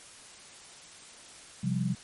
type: chord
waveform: sine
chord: C suspended fourth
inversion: none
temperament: equal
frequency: 130.81 / 174.61 / 196 Hz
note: C3 / F3 / G3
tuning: 0 / 0 / 0 cents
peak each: -31 / -31 / -31 dBFS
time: 1.63-1.95 s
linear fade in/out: 10 ms
effects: white hiss -50 dBFS RMS until 2.03 s + MP3 48 kbps